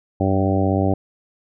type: harmonic tone with a mistuned harmonic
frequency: 96.5 Hz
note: G2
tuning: 27 cents flat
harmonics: 1 / 2 / 3 / 4 / 5 / 6 / 7 / 8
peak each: -20 / -23 / -22 / -26 / -29 / -26 / -28 / -27 dBFS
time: 0.2-0.94 s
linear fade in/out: 5 ms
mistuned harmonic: 1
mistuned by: -27 cents
effects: none